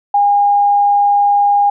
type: tone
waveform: sine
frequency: 813 Hz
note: G#5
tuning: 37 cents flat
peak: -8 dBFS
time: 0.14-1.7 s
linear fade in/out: 5 ms
effects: none